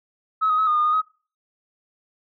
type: tone with pitch steps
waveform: sine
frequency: 1286 / 1252 / 1286 / 1226 / 1218 / 1229 / 1267 Hz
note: E6 / D#6 / E6 / D#6 / D#6 / D#6 / D#6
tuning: -43 / +10 / -43 / -26 / -37 / -22 / +31 cents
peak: -16 dBFS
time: 0.41-1.019 s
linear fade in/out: 20 ms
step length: 87 ms
effects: noise-tail reverb RT60 0.4 s tail -25 dB re dry + tanh soft clip ceiling -12 dBFS